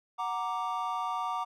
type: chord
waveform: triangle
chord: Gb augmented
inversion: none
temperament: equal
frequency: 740 / 932.3 / 1174.7 Hz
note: Gb5 / Bb5 / D6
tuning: 0 / 0 / 0 cents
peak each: -34 / -33 / -32 dBFS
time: 0.18-1.45 s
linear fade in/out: 20 ms
effects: none